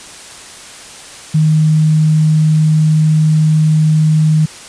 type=tone; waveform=sine; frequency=155.56 Hz; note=D#3; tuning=in tune; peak=-7 dBFS; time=1.34-4.46 s; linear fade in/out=10 ms; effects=white hiss -33 dBFS RMS until 4.68 s + resampled to 22050 Hz